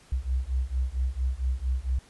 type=beating tone pair; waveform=sine; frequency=62 / 66.4 Hz; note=B1 / C2; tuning=+7 / +26 cents; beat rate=4.4 Hz; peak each=-28 dBFS; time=0.12-1.99 s; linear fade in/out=5 ms; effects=pink hiss -56 dBFS RMS until 2.09 s + resampled to 24000 Hz